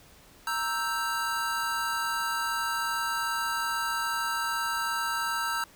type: chord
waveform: square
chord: E diminished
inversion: second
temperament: equal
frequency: 932.3 / 1318.5 / 1568 Hz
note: Bb5 / E6 / G6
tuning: 0 / 0 / 0 cents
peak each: -34 / -32 / -33 dBFS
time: 0.47-5.64 s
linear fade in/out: 2 ms
effects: pink hiss -55 dBFS RMS until 5.75 s